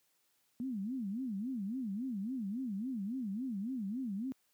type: tone with vibrato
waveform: sine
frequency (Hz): 226.6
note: A#3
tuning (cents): -49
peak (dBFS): -35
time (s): 0.6-4.32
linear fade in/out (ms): 0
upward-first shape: sine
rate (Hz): 3.6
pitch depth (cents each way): 290
effects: white hiss -75 dBFS RMS until 4.53 s + high-pass 100 Hz 12 dB/octave